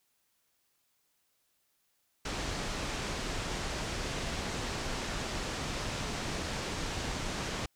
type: low-pass noise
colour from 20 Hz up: pink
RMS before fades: -36 dBFS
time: 2.25-7.66 s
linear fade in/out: 5 ms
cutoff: 7400 Hz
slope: 24 dB/octave
effects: white hiss -75 dBFS RMS until 7.75 s